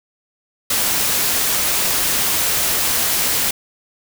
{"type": "noise", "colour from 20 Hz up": "white", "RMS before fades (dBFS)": -18, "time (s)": [0.7, 3.51], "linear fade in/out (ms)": 5, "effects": []}